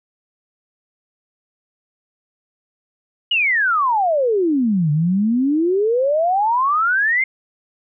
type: exponential two-way sweep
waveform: sine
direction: down then up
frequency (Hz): 2960 to 145.1 to 2145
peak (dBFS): -14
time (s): 3.31-7.24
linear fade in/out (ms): 5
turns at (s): 4.91
effects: none